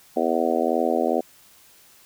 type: harmonic tone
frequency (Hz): 82.3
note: E2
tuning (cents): -2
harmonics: 3 / 4 / 5 / 6 / 7 / 8 / 9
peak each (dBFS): -27 / -27 / -27 / -27 / -27 / -27 / -27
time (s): 0.16-1.21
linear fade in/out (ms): 10
effects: white hiss -53 dBFS RMS until 2.05 s